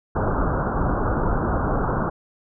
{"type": "low-pass noise", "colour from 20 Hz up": "pink", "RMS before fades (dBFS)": -22, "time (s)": [0.15, 2.1], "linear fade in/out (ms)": 10, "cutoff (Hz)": 1500, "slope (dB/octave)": 96, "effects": []}